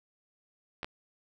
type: clicks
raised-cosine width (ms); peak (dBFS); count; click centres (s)
0.3; -20; 2; 0.831 / 0.845
effects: none